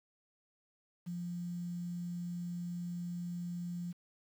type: tone with quantisation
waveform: sine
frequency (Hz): 174.61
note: F3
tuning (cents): 0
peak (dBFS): -37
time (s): 1.06-3.93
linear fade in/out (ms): 20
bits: 10
effects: none